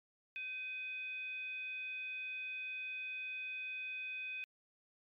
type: tone with frequency modulation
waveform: sine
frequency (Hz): 2509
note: D#7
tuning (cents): +14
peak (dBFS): -40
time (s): 0.36-4.44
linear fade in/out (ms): 0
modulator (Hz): 965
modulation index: 0.32
effects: MP3 96 kbps